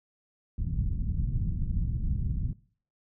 pink low-pass noise, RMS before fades -29 dBFS, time 0.58-2.53 s, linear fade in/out 5 ms, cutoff 170 Hz, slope 24 dB/octave, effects noise-tail reverb RT60 0.5 s tail -21 dB re dry

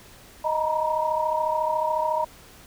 sine tone cluster, 623 / 926 / 960 Hz, D#5 / A#5 / B5, +2 / -12 / -49 cents, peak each -26 dBFS, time 0.44-2.25 s, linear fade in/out 10 ms, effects pink hiss -49 dBFS RMS until 2.66 s

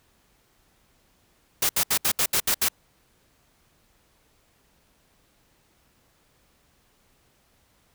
white noise bursts, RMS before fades -22 dBFS, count 8, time 1.62-2.686 s, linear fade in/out 5 ms, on 72 ms, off 70 ms, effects pink hiss -64 dBFS RMS until 7.94 s

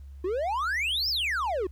triangle exponential two-way sweep, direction up then down, 343.8 to 5480 to 343.8 Hz, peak -24 dBFS, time 0.24-1.67 s, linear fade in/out 5 ms, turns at 1.09 s, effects added 69 Hz sine -41 dBFS peak until 1.71 s + pink hiss -69 dBFS RMS until 1.71 s

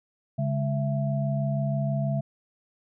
sine tone cluster, 140.9 / 207.2 / 666 Hz, C#3 / G#3 / E5, +29 / -4 / +18 cents, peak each -25 / -31 / -32 dBFS, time 0.38-2.21 s, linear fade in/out 10 ms, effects none

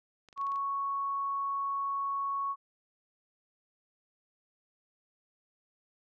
clicks, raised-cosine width 0.2 ms, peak -37 dBFS, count 7, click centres 0.287 / 0.328 / 0.377 / 0.414 / 0.468 / 0.519 / 0.559 s
sine tone, 1108.7 Hz, C#6, in tune, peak -30 dBFS, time 0.36-2.56 s, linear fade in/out 50 ms
effects none

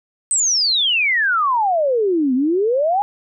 sine exponential two-way sweep, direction down then up, 8372 to 246.5 to 839 Hz, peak -14 dBFS, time 0.31-3.02 s, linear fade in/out 0 ms, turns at 2.34 s, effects none

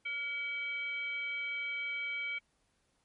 sine tone with frequency modulation, 2282 Hz, C#7, 50 cents sharp, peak -34 dBFS, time 0.05-2.39 s, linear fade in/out 10 ms, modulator 871 Hz, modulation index 0.51, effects pink hiss -75 dBFS RMS until 3.04 s + MP3 48 kbps

